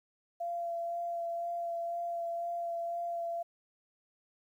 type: tone with vibrato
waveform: sine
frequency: 684 Hz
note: F5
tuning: 36 cents flat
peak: -33 dBFS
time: 0.4-3.43 s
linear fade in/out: 10 ms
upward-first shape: sine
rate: 2 Hz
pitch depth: 14 cents each way
effects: 11-bit